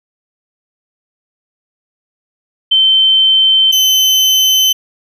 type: tone pair in turn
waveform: sine / 35% pulse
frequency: 3094 / 3060 Hz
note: G7 / G7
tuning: -23 / -42 cents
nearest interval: unison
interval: 19 cents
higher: first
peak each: -6 dBFS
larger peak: neither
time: 2.71-3.72 / 3.72-4.73 s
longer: neither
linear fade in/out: 10 ms
effects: none